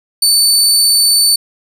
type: tone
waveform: 25% pulse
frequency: 4519 Hz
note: C#8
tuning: 33 cents sharp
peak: -3 dBFS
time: 0.22-1.36 s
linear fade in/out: 5 ms
effects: none